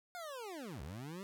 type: linear two-way sweep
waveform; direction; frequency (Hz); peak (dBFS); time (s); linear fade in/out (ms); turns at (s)
25% pulse; down then up; 729 to 62.7 to 201.2; -40; 0.15-1.23; 0; 0.82
effects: none